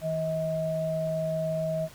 sine tone pair together, 160.59 / 637 Hz, E3 / D#5, -45 / +41 cents, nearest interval 2 octaves, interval 2386 cents, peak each -31 / -27 dBFS, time 0.01-1.89 s, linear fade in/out 50 ms, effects pink hiss -50 dBFS RMS until 1.94 s + MP3 96 kbps

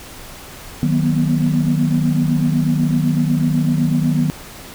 sine chord, B major seventh, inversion first, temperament equal with one note detuned, 155.56 / 185 / 238.9 / 246.9 Hz, D#3 / F#3 / A#3 / B3, 0 / 0 / +43 / 0 cents, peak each -16 / -21 / -20 / -19 dBFS, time 0.83-4.3 s, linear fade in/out 0 ms, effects tanh soft clip ceiling -5 dBFS + pink hiss -36 dBFS RMS until 4.74 s

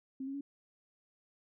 sine tone with pitch steps, 265.5 / 273.3 / 281.3 Hz, C4 / C#4 / C#4, +25 / -24 / +26 cents, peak -37 dBFS, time 0.2-0.41 s, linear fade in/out 5 ms, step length 70 ms, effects none

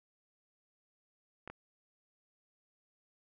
clicks, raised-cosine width 0.5 ms, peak -30 dBFS, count 2, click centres 1.476 / 1.5 s, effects none

